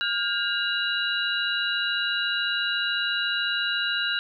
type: tone cluster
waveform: sine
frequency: 1420 / 1606 / 2836 / 3928 Hz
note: F6 / G6 / F7 / B7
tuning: +28 / +41 / +26 / -10 cents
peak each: -29 dBFS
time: 0.01-4.19 s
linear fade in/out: 0 ms
effects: none